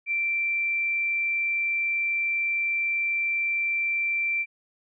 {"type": "tone", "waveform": "sine", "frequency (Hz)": 2349, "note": "D7", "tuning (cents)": 0, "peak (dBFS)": -23, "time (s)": [0.06, 4.46], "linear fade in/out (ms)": 50, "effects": []}